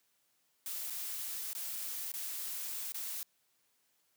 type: noise with dropouts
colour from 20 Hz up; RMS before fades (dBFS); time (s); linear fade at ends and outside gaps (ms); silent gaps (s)
blue; -40; 0.66-3.23; 1; 0.9-0.904 / 1.532-1.55 / 2.118-2.138 / 2.921-2.944
effects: white hiss -75 dBFS RMS until 4.16 s + high-pass 100 Hz 12 dB/octave